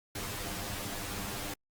pink noise with comb filter, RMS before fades -38 dBFS, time 0.15-1.54 s, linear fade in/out 5 ms, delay 10 ms, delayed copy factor +0.95, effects Opus 48 kbps

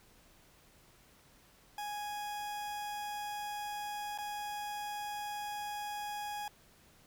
40% pulse tone with dropouts, 830 Hz, G#5, 1 cent flat, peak -37 dBFS, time 1.78-6.48 s, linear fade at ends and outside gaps 2 ms, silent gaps 4.177-4.185 s, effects pink hiss -63 dBFS RMS until 7.06 s

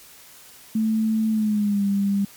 sine tone with pitch glide, 220 to 199.42 Hz, A3 to G3, 0 to +30 cents, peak -18 dBFS, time 0.75-2.25 s, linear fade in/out 5 ms, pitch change -170 cents, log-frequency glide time 1.3-1.84 s, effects white hiss -47 dBFS RMS until 2.36 s + MP3 96 kbps

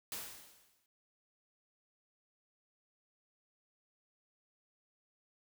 white noise with exponential decay, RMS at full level -40 dBFS, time 0.12-0.86 s, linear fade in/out 1 ms, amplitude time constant 160 ms, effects none

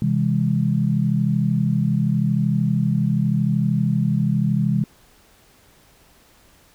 sine chord, C augmented, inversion none, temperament just, 130.81 / 163.52 / 204.4 Hz, C3 / E3 / G#3, 0 / -14 / -27 cents, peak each -21 dBFS, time 0.02-4.84 s, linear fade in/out 2 ms, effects pink hiss -54 dBFS RMS until 6.74 s

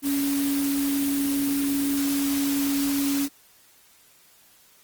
sine tone in noise, 280 Hz, C#4, 18 cents sharp, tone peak -22 dBFS, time 0.02-3.29 s, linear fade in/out 50 ms, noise white, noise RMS -31 dBFS, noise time 0.02-3.29 s, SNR +6 dB, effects white hiss -56 dBFS RMS until 4.83 s + Opus 24 kbps

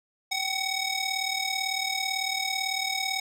15% pulse ring-modulated tone, 1500 Hz, F#6, 23 cents sharp, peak -17 dBFS, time 0.31-3.2 s, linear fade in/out 5 ms, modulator 731 Hz, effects low-pass 11000 Hz 12 dB/octave

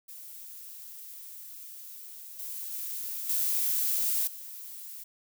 violet noise with level steps, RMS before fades -45 / -38 / -36 / -28 / -43 dBFS, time 0.08-5.04 s, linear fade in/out 10 ms, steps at 2.39 / 2.72 / 3.29 / 4.27 s, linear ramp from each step 5 ms, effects none

